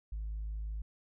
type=tone; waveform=sine; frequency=53 Hz; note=G#1; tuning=36 cents sharp; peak=-34 dBFS; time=0.12-0.82 s; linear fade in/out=5 ms; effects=tanh soft clip ceiling -33 dBFS